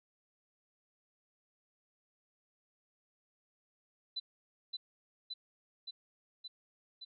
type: tone with echo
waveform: sine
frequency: 4002 Hz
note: B7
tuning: 22 cents sharp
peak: -35 dBFS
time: 4.16-4.2 s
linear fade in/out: 10 ms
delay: 570 ms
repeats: 5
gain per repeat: -2 dB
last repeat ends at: 7.05 s
effects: none